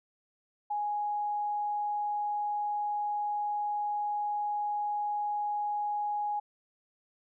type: tone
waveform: sine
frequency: 830.6 Hz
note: G#5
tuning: in tune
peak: -29 dBFS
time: 0.7-6.4 s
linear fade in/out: 10 ms
effects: none